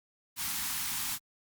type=band-stop noise; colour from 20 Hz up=white; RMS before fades=-34 dBFS; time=0.36-1.19 s; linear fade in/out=50 ms; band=300 to 790 Hz; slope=48 dB/octave; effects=Opus 48 kbps